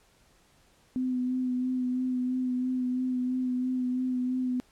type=tone with vibrato; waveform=sine; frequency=253.2 Hz; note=B3; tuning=43 cents sharp; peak=-26 dBFS; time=0.96-4.6 s; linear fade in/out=0 ms; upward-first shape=sine; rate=3 Hz; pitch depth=22 cents each way; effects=pink hiss -63 dBFS RMS until 4.71 s + low-pass 11000 Hz 12 dB/octave